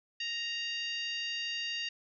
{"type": "harmonic tone", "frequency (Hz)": 932.3, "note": "A#5", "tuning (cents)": 0, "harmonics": [2, 3, 4, 5, 6, 7], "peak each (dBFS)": [-41, -36, -44, -41, -51, -54], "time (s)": [0.2, 1.89], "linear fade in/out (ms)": 5, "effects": []}